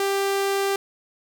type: tone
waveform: sawtooth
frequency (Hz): 394.3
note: G4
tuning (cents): +10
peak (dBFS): -17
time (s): 0-0.76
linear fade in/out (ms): 2
effects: none